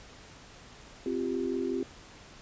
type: chord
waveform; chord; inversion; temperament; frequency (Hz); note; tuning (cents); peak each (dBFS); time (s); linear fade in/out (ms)
sine; C suspended fourth; none; equal with one note detuned; 261.6 / 346.6 / 392; C4 / F4 / G4; 0 / -13 / 0; -33; 1.06-1.83; 2
effects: pink hiss -51 dBFS RMS until 2.41 s + resampled to 16000 Hz